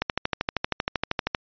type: click train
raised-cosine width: 0.3 ms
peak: -7 dBFS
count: 18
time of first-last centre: 0.02-1.348 s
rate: 12.8 Hz
effects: resampled to 11025 Hz